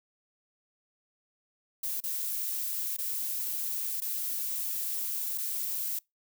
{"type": "noise with dropouts", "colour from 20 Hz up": "violet", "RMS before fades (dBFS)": -33, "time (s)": [1.83, 5.99], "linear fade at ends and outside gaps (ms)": 5, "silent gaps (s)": [[2.004, 2.037], [2.967, 2.985], [4.004, 4.018], [5.378, 5.382]], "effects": ["noise-tail reverb RT60 0.2 s tail -26 dB re dry"]}